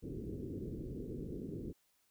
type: low-pass noise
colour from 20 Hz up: white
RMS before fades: -43 dBFS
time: 0.02-1.73 s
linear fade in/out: 20 ms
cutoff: 420 Hz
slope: 48 dB/octave
effects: white hiss -75 dBFS RMS until 2.1 s